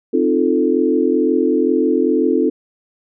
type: chord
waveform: sine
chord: F dominant seventh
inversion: second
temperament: equal with one note detuned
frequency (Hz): 261.6 / 307 / 349.2 / 440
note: C4 / Eb4 / F4 / A4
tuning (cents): 0 / -23 / 0 / 0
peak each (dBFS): -18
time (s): 0.13-2.5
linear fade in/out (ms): 10
effects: none